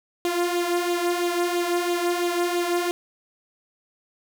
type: tone with flanger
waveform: sawtooth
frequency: 349.6 Hz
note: F4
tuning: 2 cents sharp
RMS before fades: -24 dBFS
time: 0.25-2.91 s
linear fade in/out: 0 ms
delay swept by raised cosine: 0.27 to 2.77 ms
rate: 3 Hz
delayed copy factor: +0.55
effects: none